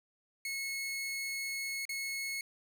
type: tone with dropouts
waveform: sawtooth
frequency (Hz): 2185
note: C#7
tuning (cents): -26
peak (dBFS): -32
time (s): 0.45-2.41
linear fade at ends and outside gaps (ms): 2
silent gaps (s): 1.853-1.892
effects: none